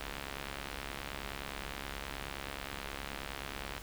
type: click train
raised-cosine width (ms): 0.3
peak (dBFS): -23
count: 263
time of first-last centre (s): 0.01-3.78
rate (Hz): 69.5
effects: added 50 Hz sine -49 dBFS peak until 3.82 s + pink hiss -49 dBFS RMS until 3.82 s